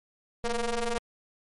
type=ring-modulated tone; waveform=sawtooth; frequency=233.1 Hz; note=A#3; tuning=in tune; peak=-20 dBFS; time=0.44-0.98 s; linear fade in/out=0 ms; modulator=244 Hz; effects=MP3 48 kbps